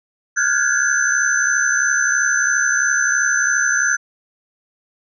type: tone cluster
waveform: sine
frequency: 1417 / 1480 / 1614 / 1686 / 6120 Hz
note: F6 / F#6 / G#6 / G#6 / G8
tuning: +25 / 0 / -50 / +26 / -42 cents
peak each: -21 dBFS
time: 0.36-3.97 s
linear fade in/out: 20 ms
effects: none